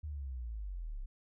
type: linear sweep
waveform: sine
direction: down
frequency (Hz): 77.78 to 30.84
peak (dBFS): -38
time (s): 0.03-1.06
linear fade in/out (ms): 10
effects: none